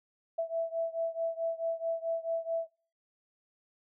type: beating tone pair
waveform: sine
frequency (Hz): 659.3 / 663.9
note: E5 / E5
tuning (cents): 0 / +12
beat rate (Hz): 4.6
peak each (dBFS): -32 / -34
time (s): 0.38-2.67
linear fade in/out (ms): 10
effects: noise-tail reverb RT60 0.4 s tail -25 dB re dry